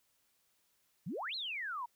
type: exponential two-way sweep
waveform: sine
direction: up then down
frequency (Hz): 140 to 4319 to 913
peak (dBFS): -37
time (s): 1.06-1.86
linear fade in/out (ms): 10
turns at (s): 1.35
effects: white hiss -75 dBFS RMS until 1.95 s